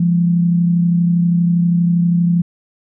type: tone pair together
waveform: sine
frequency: 172 / 204.5 Hz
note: F3 / G#3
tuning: -26 / -26 cents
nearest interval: minor third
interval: 300 cents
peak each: -11 / -23 dBFS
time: 0-2.42 s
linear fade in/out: 5 ms
effects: none